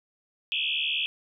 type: tone with frequency modulation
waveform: sine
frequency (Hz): 2960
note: F#7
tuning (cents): 0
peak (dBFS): -25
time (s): 0.52-1.06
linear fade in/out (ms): 0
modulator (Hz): 75.3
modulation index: 5.9
effects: none